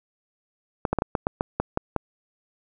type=clicks; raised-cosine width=1 ms; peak=-8 dBFS; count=10; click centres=0.852 / 0.93 / 0.987 / 1.021 / 1.152 / 1.269 / 1.409 / 1.6 / 1.774 / 1.963 s; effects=none